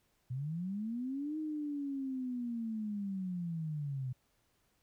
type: linear two-way sweep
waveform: sine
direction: up then down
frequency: 120.6 to 313.3 to 125.1 Hz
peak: -35 dBFS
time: 0.3-4.13 s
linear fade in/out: 10 ms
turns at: 1.38 s
effects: pink hiss -75 dBFS RMS until 4.82 s